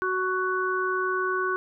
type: harmonic tone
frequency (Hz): 371.9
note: F#4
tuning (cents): +9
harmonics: 1 / 3 / 4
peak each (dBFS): -28 / -28 / -28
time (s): 0.02-1.56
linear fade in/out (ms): 0
effects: none